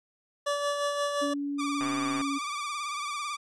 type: tone with tremolo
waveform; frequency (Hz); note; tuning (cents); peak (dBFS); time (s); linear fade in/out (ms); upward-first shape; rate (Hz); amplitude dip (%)
25% pulse; 576; D5; -34; -22; 0.46-1.34; 10; sine; 5.7; 40
type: tone with pitch glide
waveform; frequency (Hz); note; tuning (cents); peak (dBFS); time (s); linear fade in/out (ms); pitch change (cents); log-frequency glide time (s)
sine; 284.7 to 279.5; C#4 to C#4; +46 to +14; -29; 1.21-2.39; 20; -32; 1.81-2.16
type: tone with vibrato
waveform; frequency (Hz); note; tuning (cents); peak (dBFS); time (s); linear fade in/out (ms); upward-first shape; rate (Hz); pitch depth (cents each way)
sawtooth; 1174.7; D6; 0; -28; 1.58-3.37; 20; sine; 18; 59
type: click train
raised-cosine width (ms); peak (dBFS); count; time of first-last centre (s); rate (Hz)
0.5; -22; 53; 1.81-2.213; 129
effects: resampled to 22050 Hz